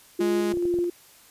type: tone with tremolo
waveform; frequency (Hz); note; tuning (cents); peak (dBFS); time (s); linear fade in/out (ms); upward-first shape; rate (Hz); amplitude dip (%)
sine; 349.2; F4; 0; -21; 0.19-0.9; 5; square; 2.3; 25
type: tone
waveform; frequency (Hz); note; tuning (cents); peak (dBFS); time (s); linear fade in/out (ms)
sawtooth; 207.7; G#3; 0; -23; 0.2-0.53; 10
type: clicks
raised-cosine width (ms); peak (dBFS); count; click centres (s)
2; -24; 5; 0.54 / 0.572 / 0.654 / 0.741 / 0.788
effects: white hiss -53 dBFS RMS until 1.3 s + resampled to 32000 Hz